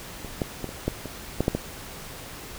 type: clicks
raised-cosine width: 2 ms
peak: -24 / -11 / -16 / -22 / -10 / -21 / -8 / -7 / -11 dBFS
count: 9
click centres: 0.247 / 0.418 / 0.643 / 0.691 / 0.88 / 1.057 / 1.406 / 1.481 / 1.55 s
effects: pink hiss -40 dBFS RMS until 2.58 s